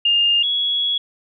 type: tone pair in turn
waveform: sine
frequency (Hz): 2818 / 3351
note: F7 / G#7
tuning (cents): +15 / +15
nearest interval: minor third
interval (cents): 300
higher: second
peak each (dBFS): -13 / -17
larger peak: first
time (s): 0.05-0.43 / 0.43-0.98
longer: second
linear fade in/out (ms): 5
effects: none